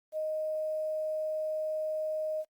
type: tone with quantisation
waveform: sine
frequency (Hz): 622.3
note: D#5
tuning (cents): 0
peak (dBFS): -30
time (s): 0.12-2.45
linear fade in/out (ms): 50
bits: 10
effects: noise-tail reverb RT60 0.1 s tail -26 dB re dry + Opus 32 kbps